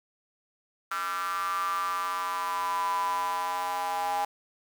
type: tone with high-pass filter sweep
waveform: square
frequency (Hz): 90.7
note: F#2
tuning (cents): -34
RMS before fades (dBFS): -30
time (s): 0.91-4.25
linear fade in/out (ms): 5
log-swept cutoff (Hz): 1300 to 840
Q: 9.9
effects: 8-bit